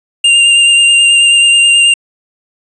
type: tone with vibrato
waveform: square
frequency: 2794 Hz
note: F7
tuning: in tune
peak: -5 dBFS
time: 0.24-1.94 s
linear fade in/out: 5 ms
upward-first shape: sine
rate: 9.3 Hz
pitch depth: 15 cents each way
effects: resampled to 24000 Hz